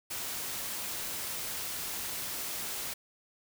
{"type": "noise", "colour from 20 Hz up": "white", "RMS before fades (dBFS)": -37, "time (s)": [0.1, 2.94], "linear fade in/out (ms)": 10, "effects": []}